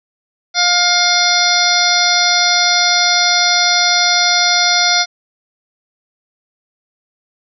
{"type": "harmonic tone", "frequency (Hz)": 708, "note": "F5", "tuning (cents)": 23, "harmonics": [1, 2, 3, 5, 6, 7, 8], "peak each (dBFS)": [-18, -18, -18, -18, -18, -18, -18], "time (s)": [0.54, 5.06], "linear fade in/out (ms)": 50, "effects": []}